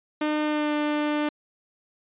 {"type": "tone with pitch glide", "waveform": "sawtooth", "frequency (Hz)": [303, 298.1], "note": ["D#4", "D4"], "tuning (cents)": [-46, 26], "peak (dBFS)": -19, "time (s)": [0.21, 1.29], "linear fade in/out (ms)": 5, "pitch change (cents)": -28, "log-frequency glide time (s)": [0.43, 0.73], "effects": ["resampled to 8000 Hz"]}